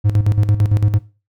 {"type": "tone with tremolo", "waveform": "triangle", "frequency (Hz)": 103.8, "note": "G#2", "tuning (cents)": 0, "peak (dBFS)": -8, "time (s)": [0.04, 0.99], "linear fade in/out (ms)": 20, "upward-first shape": "square", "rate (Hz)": 8.9, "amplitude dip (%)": 70, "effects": ["noise-tail reverb RT60 0.3 s tail -17 dB re dry"]}